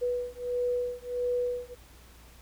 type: beating tone pair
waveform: sine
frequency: 490 / 491.5 Hz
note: B4 / B4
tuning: -14 / -8 cents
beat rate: 1.5 Hz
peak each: -31 dBFS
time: 0.01-1.75 s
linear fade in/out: 20 ms
effects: added 60 Hz sine -53 dBFS peak until 2.41 s + pink hiss -56 dBFS RMS until 2.41 s